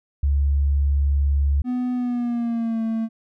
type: tone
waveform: sine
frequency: 70.5 Hz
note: C#2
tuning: 30 cents sharp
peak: -16 dBFS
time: 0.23-1.62 s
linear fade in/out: 5 ms
type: tone with pitch glide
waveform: triangle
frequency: 249 to 224.4 Hz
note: B3 to A3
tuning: +14 to +34 cents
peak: -19 dBFS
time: 1.64-3.09 s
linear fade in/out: 50 ms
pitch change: -180 cents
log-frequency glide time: 1.94-2.82 s
effects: none